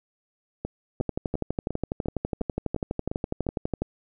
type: two click trains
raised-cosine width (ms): 2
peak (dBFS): -16 / -13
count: 9 / 35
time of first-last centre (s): 0.65-3.467 / 1.01-3.82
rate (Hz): 2.84 / 12.1
effects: none